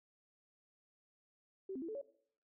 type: tone with pitch steps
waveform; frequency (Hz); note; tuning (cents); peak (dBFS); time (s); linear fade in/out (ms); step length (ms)
sine; 383.4 / 262.7 / 332.3 / 437.5 / 561; G4 / C4 / E4 / A4 / C#5; -38 / +7 / +14 / -10 / +21; -40; 1.69-2.015; 5; 65
effects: noise-tail reverb RT60 0.6 s tail -17 dB re dry